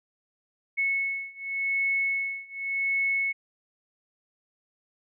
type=beating tone pair; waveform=sine; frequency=2199 / 2199.88 Hz; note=C#7 / C#7; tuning=-14 / -14 cents; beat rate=0.88 Hz; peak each=-29 / -28 dBFS; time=0.77-3.33 s; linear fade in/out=20 ms; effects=none